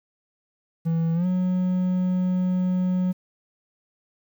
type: tone with pitch glide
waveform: triangle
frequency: 164.81 to 182.87 Hz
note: E3 to F#3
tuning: 0 to -20 cents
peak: -18 dBFS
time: 0.85-3.13 s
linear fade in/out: 20 ms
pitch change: +180 cents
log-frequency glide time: 1.14-1.26 s
effects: 9-bit